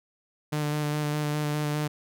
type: tone with vibrato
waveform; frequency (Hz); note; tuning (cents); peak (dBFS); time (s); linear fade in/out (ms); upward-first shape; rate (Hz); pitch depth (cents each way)
sawtooth; 149.4; D3; +30; -22; 0.52-1.88; 10; square; 4.9; 14
effects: none